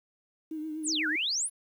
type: tone with vibrato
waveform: sine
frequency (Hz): 311.1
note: D#4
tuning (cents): 0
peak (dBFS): -33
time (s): 0.51-1.16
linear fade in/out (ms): 5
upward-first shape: triangle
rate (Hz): 8.1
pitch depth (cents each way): 51
type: exponential two-way sweep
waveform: sine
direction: down then up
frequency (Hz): 10970 to 1400 to 10970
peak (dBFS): -27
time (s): 0.83-1.5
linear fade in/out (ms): 50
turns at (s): 1.07
effects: 10-bit